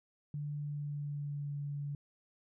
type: tone with pitch glide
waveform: sine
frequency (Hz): 146.83 to 143.73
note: D3 to D3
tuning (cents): 0 to -37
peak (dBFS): -36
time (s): 0.34-1.95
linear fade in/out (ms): 2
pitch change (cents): -37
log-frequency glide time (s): 0.54-1.56
effects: none